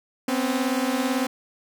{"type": "beating tone pair", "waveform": "sawtooth", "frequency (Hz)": [250, 268], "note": ["B3", "C4"], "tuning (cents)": [21, 42], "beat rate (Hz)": 18, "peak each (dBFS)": -21, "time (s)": [0.28, 1.27], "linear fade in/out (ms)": 5, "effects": []}